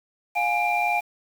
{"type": "tone cluster", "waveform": "sine", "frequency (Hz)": [707, 830, 2377], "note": ["F5", "G#5", "D7"], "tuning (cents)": [21, -1, 20], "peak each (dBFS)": -24, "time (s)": [0.35, 1.01], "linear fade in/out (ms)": 20, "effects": ["tanh soft clip ceiling -13 dBFS", "7-bit"]}